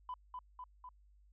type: tone with echo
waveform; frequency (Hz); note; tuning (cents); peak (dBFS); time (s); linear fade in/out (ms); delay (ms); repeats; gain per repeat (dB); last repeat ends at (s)
sine; 1001; B5; +23; -38; 0.09-0.14; 2; 250; 3; -3; 0.89
effects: tanh soft clip ceiling -37 dBFS + added 50 Hz sine -62 dBFS peak until 1.32 s